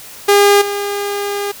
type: tone with level steps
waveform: sawtooth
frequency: 405.3 Hz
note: G#4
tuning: 42 cents flat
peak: -3 / -14 dBFS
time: 0.28-1.52 s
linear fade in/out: 10 ms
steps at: 0.61 s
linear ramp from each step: 10 ms
effects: white hiss -35 dBFS RMS until 1.6 s